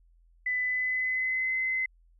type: tone with pitch glide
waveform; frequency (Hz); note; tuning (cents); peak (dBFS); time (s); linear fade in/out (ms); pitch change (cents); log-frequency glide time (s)
sine; 2000 to 2049; B6 to C7; +21 to -37; -26; 0.46-1.86; 5; +42; 0.62-1.56
effects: added 42 Hz sine -58 dBFS peak until 2.19 s

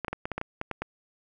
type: clicks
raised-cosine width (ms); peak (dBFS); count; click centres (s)
0.5; -16; 10; 0.047 / 0.082 / 0.13 / 0.255 / 0.317 / 0.38 / 0.414 / 0.614 / 0.713 / 0.82
effects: none

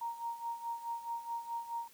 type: tone with tremolo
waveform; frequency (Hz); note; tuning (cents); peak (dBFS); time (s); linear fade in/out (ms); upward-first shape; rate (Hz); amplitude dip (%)
sine; 932.3; A#5; 0; -34; 0.01-1.88; 5; sine; 4.7; 75
effects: white hiss -61 dBFS RMS until 1.93 s

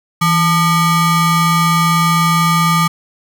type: ring-modulated tone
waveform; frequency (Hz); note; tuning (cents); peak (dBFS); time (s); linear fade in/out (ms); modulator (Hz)
square; 523.3; C5; 0; -8; 0.21-2.88; 10; 688
effects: none

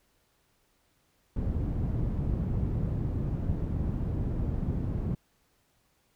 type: low-pass noise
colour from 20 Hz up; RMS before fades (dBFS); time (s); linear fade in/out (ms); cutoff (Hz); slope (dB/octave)
white; -30; 1.36-5.15; 5; 140; 12
effects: pink hiss -70 dBFS RMS until 6.15 s

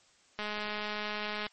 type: click train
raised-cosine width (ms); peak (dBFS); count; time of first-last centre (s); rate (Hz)
0.3; -20; 227; 0.39-1.466; 210
effects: white hiss -64 dBFS RMS until 1.52 s + MP3 32 kbps

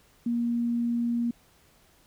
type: tone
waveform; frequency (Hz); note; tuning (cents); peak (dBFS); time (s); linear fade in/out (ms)
sine; 236.4; A#3; +24; -24; 0.26-1.31; 5
effects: pink hiss -61 dBFS RMS until 2.06 s

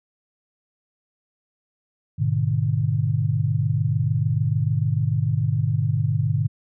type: chord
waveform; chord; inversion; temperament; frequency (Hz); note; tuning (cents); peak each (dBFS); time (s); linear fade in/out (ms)
sine; G# diminished; none; equal with one note detuned; 103.83 / 123.47 / 150.35; G#2 / B2 / D3; 0 / 0 / +41; -23; 2.18-6.48; 20
effects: none

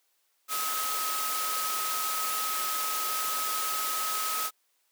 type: tone in noise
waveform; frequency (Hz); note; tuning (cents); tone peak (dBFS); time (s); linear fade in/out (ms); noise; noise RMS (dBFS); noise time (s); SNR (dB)
sine; 1274; D#6; +41; -32; 0.48-4.51; 50; white; -32; 0.48-4.51; -3
effects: white hiss -72 dBFS RMS until 4.91 s + high-pass 400 Hz 12 dB/octave

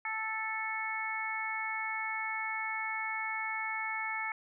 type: harmonic tone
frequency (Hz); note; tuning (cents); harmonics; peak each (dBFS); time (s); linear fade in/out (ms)
440; A4; 0; 2 / 3 / 4 / 5; -39 / -41 / -40 / -36; 0.05-4.32; 2
effects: none

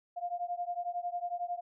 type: beating tone pair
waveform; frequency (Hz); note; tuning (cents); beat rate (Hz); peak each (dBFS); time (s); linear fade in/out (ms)
sine; 699 / 710; F5 / F5; +1 / +28; 11; -36 / -37; 0.16-1.61; 20
effects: none

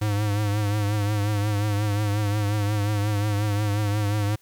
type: tone with vibrato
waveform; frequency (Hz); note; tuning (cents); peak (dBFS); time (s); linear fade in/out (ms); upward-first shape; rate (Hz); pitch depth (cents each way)
square; 103.83; G#2; 0; -22; 0.01-4.36; 10; triangle; 5.6; 62
effects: white hiss -61 dBFS RMS until 4.41 s

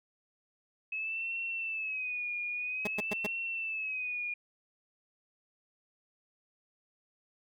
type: tone with vibrato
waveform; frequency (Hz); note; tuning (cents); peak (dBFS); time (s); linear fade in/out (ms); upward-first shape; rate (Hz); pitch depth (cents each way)
sine; 2569; E7; -45; -33; 0.92-4.34; 5; sine; 0.51; 96
type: tone bursts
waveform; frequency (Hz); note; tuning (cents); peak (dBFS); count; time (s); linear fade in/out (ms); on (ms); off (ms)
15% pulse; 208.3; G#3; +5; -25; 4; 2.85-3.264; 2; 21; 110
effects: none

